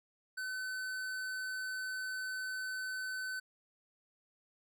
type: tone with tanh clipping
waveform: sine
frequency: 1517 Hz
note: F#6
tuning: 43 cents sharp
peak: -39 dBFS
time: 0.37-3.4 s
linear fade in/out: 10 ms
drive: 17 dB
effects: none

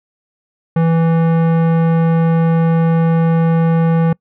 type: tone with tanh clipping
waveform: sine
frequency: 164.81 Hz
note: E3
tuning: in tune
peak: -12 dBFS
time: 0.76-4.13 s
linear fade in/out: 5 ms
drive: 17 dB
effects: noise-tail reverb RT60 0.1 s tail -25 dB re dry

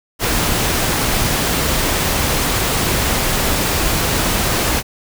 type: noise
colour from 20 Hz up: pink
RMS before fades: -17 dBFS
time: 0.19-4.83 s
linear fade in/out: 50 ms
effects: none

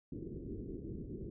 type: low-pass noise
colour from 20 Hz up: white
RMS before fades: -44 dBFS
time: 0.12-1.3 s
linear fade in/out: 2 ms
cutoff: 400 Hz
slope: 48 dB/octave
effects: none

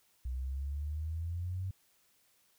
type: exponential sweep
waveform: sine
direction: up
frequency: 61.74 to 95.9 Hz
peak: -34 dBFS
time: 0.25-1.71 s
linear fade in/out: 5 ms
effects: white hiss -70 dBFS RMS until 2.58 s

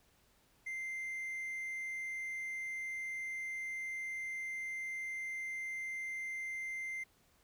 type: tone with hard clipping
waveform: triangle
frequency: 2087 Hz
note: C7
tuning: 5 cents flat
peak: -39 dBFS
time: 0.66-7.04 s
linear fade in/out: 10 ms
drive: 5 dB
effects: pink hiss -70 dBFS RMS until 7.43 s

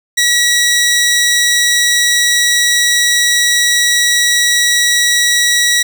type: tone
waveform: 15% pulse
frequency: 1925 Hz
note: B6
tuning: 45 cents flat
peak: -3 dBFS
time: 0.17-5.83 s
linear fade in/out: 10 ms
effects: 7-bit

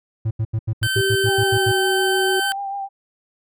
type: tone bursts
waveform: triangle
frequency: 110.5 Hz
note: A2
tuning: 8 cents sharp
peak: -16 dBFS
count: 11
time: 0.25-1.72 s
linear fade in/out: 10 ms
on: 60 ms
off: 81 ms
type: tone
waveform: 25% pulse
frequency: 1544 Hz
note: G6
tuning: 27 cents flat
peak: -16 dBFS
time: 0.83-2.52 s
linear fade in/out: 0 ms
type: tone with pitch glide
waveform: sine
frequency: 388.6 to 377.5 Hz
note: G4 to F#4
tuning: -15 to +35 cents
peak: -19 dBFS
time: 0.96-2.4 s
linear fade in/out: 5 ms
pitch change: -50 cents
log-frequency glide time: 1.44-1.7 s
type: tone with vibrato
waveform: sine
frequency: 792 Hz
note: G5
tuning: 18 cents sharp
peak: -24 dBFS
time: 1.25-2.89 s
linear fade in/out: 50 ms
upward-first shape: sine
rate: 6.8 Hz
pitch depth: 26 cents each way
effects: none

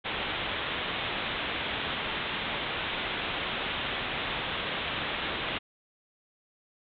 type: low-pass noise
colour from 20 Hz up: white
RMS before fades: -33 dBFS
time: 0.04-5.59 s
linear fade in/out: 20 ms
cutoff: 3700 Hz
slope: 96 dB/octave
effects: none

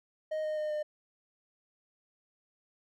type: tone with pitch steps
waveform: triangle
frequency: 622.3 / 616.2 / 610.2 / 604.2 Hz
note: D#5 / D#5 / D#5 / D5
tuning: 0 / -17 / -34 / +49 cents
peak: -29 dBFS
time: 0.31-0.83 s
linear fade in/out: 10 ms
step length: 130 ms
effects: none

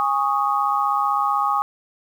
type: chord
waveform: sine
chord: Ab suspended fourth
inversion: none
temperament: equal with one note detuned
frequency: 821.5 / 1108.7 / 1244.5 Hz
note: Ab5 / Db6 / Eb6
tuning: -19 / 0 / 0 cents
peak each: -22 dBFS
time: 0-1.62 s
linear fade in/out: 0 ms
effects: 8-bit

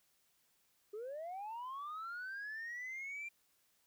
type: linear sweep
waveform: sine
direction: up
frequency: 401.1 to 2383 Hz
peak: -40 dBFS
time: 0.93-3.29 s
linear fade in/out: 10 ms
effects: tanh soft clip ceiling -40 dBFS + white hiss -75 dBFS RMS until 3.86 s

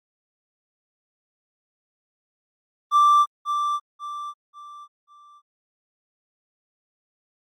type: tone with echo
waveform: triangle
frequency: 1174.7 Hz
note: D6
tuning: in tune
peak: -10 dBFS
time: 2.91-3.26 s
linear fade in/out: 50 ms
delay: 540 ms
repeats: 4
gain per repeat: -9 dB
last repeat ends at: 5.42 s
effects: tanh soft clip ceiling -7 dBFS + Opus 24 kbps

